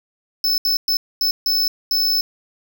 square tone bursts at uneven times, 5260 Hz, E8, 5 cents flat, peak -16 dBFS, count 6, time 0.44-0.58 / 0.65-0.77 / 0.88-0.97 / 1.21-1.31 / 1.46-1.68 / 1.91-2.21 s, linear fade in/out 2 ms, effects none

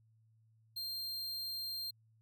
45% pulse tone, 4186 Hz, C8, in tune, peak -38 dBFS, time 0.76-1.91 s, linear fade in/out 10 ms, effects added 111 Hz sine -66 dBFS peak until 2.21 s

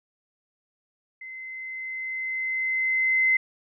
sine tone with level ramp, 2058 Hz, C7, 29 cents flat, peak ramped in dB -37 to -17 dBFS, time 1.21-3.37 s, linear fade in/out 5 ms, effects none

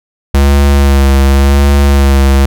square tone with vibrato, 69.3 Hz, C#2, in tune, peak -5 dBFS, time 0.34-2.46 s, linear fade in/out 5 ms, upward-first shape sine, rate 0.9 Hz, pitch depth 30 cents each way, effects none

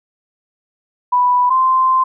sine tone pair in turn, 987.8 / 1040.5 Hz, B5 / C6, 0 / -10 cents, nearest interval minor second, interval 90 cents, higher second, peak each -10 dBFS, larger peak neither, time 1.12-1.5 / 1.5-2.04 s, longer second, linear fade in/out 10 ms, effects none

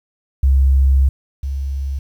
sine tone pair in turn, 67.2 / 68.34 Hz, C2 / C#2, +47 / -24 cents, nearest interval unison, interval 29 cents, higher second, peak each -9 / -19 dBFS, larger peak first, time 0.43-1.09 / 1.43-1.99 s, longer first, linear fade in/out 5 ms, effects 8-bit

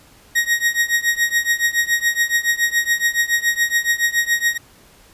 40% pulse tone with tremolo, 1880 Hz, A#6, 14 cents sharp, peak -11 dBFS, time 0.35-4.58 s, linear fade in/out 10 ms, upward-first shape triangle, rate 7.1 Hz, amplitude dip 95%, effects pink hiss -49 dBFS RMS until 5.13 s + resampled to 32000 Hz

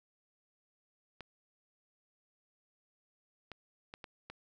clicks, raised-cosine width 0.3 ms, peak -29 dBFS, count 5, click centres 1.207 / 3.517 / 3.939 / 4.042 / 4.3 s, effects none

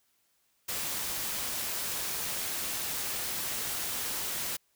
white noise, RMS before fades -34 dBFS, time 0.68-4.57 s, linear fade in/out 10 ms, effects white hiss -72 dBFS RMS until 4.75 s

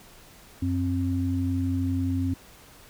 sine tone pair together, 92.42 / 265.2 Hz, F#2 / C4, -1 / +23 cents, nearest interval octave + tritone, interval 1824 cents, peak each -26 dBFS, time 0.62-2.34 s, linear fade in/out 5 ms, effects pink hiss -51 dBFS RMS until 2.89 s

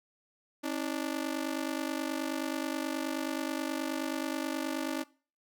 sawtooth ring-modulated tone, 293.7 Hz, D4, in tune, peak -25 dBFS, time 0.63-5.04 s, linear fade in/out 20 ms, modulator 24.7 Hz, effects noise-tail reverb RT60 0.4 s tail -21 dB re dry

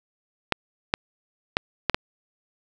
clicks, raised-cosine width 0.3 ms, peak -3 dBFS, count 5, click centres 0.523 / 0.939 / 1.569 / 1.897 / 1.945 s, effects none

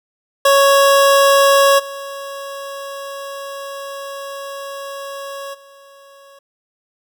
25% pulse tone with level steps, 554.4 Hz, C#5, in tune, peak -5 / -23 / -38 dBFS, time 0.45-6.39 s, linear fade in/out 5 ms, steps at 1.78 / 5.53 s, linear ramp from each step 20 ms, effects none

